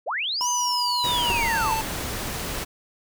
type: linear two-way sweep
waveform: sine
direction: up then down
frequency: 387.8 to 6330 to 814 Hz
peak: -24 dBFS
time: 0.06-1.75 s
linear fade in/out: 20 ms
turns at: 0.49 s
type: tone with pitch glide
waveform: square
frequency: 978 to 886.5 Hz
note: B5 to A5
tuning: -17 to +13 cents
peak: -25 dBFS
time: 0.41-1.81 s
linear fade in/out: 0 ms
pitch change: -170 cents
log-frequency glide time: 1.15-1.66 s
type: noise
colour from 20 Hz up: pink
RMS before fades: -30 dBFS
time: 1.03-2.65 s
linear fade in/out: 20 ms
type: tone with exponential decay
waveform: sawtooth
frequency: 372.2 Hz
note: F#4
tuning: 10 cents sharp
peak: -20 dBFS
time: 1.3-1.38 s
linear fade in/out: 0 ms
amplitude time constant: 17 ms
effects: none